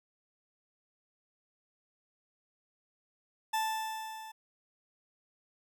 40% pulse tone with level ramp, 880 Hz, A5, in tune, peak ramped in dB -27 to -44 dBFS, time 3.53-4.32 s, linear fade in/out 10 ms, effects none

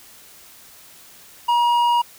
sine tone with hard clipping, 954 Hz, A#5, 40 cents sharp, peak -16 dBFS, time 1.48-2.02 s, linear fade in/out 10 ms, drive 6 dB, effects white hiss -46 dBFS RMS until 2.18 s

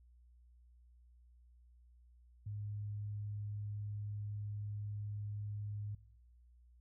sine tone, 103.83 Hz, G#2, in tune, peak -40 dBFS, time 2.46-5.95 s, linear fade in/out 5 ms, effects noise-tail reverb RT60 1.0 s tail -25 dB re dry + added 60 Hz sine -61 dBFS peak until 6.8 s

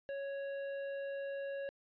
sine tone with hard clipping, 554.4 Hz, C#5, in tune, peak -40 dBFS, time 0.09-1.69 s, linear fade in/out 0 ms, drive 9 dB, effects resampled to 11025 Hz

